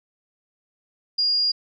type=tone; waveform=sine; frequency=4838 Hz; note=D#8; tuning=49 cents flat; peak=-18 dBFS; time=1.18-1.52 s; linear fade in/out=10 ms; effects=none